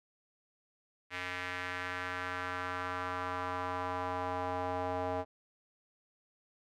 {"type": "tone with band-pass filter sweep", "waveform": "square", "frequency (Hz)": 90.5, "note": "F#2", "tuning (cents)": -38, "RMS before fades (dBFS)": -37, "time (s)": [1.1, 5.25], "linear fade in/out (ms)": 50, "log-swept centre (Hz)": [2100, 710], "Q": 2.1, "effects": []}